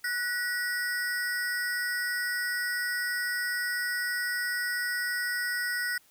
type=ring-modulated tone; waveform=square; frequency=1697 Hz; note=G#6; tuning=37 cents sharp; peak=-26 dBFS; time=0.04-5.98 s; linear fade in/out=5 ms; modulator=222 Hz; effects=white hiss -62 dBFS RMS until 6.1 s